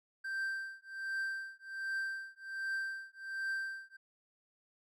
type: tone with tremolo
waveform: triangle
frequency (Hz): 1568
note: G6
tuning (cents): 0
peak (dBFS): -31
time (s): 0.24-3.97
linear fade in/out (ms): 10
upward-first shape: triangle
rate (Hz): 1.3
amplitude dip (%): 100
effects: none